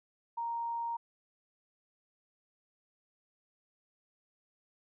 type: tone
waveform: sine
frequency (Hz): 932.3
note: A#5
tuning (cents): 0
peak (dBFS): -33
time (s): 0.37-0.97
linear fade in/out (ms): 10
effects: none